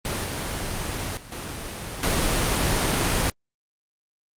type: noise with level steps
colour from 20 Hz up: pink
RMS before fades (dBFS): -27 / -29 / -42 / -33 / -22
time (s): 0.05-3.3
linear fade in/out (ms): 2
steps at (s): 0.24 / 1.17 / 1.32 / 2.03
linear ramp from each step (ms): 2
effects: low-pass 12000 Hz 12 dB/octave + Opus 32 kbps